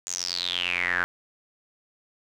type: tone with band-pass filter sweep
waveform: square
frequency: 44.37 Hz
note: F1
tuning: 28 cents sharp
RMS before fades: -28 dBFS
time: 0.07-1.04 s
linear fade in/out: 0 ms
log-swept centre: 7000 to 1500 Hz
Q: 8.8
effects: none